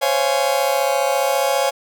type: chord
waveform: 40% pulse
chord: Db major seventh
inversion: third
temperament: just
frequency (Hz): 519.7 / 554.4 / 693 / 831.5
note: C5 / Db5 / F5 / Ab5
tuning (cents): -12 / 0 / -14 / +2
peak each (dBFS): -22 / -19 / -23 / -21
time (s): 0.01-1.71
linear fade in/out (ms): 20
effects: none